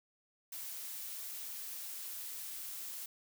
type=noise; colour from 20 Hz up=blue; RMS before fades=-44 dBFS; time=0.52-3.06 s; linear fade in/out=5 ms; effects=none